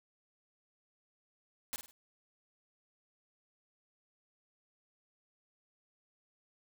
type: noise with echo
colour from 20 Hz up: white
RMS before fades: -38 dBFS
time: 1.73-1.76 s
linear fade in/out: 0 ms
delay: 50 ms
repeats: 3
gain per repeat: -9 dB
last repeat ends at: 1.91 s
effects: none